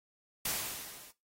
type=noise with level ramp; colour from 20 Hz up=white; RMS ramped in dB=-32 to -54 dBFS; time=0.45-1.11 s; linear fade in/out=5 ms; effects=noise-tail reverb RT60 0.2 s tail -17 dB re dry + AAC 48 kbps